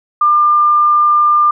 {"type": "tone", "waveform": "sine", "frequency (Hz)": 1198, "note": "D6", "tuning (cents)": 34, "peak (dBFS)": -7, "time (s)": [0.21, 1.51], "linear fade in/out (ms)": 5, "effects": []}